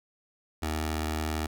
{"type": "tone with notch filter", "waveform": "15% pulse", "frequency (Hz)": 77.78, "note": "D#2", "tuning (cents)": 0, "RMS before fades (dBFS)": -31, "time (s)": [0.62, 1.47], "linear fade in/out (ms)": 10, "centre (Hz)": 160, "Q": 0.79, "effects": []}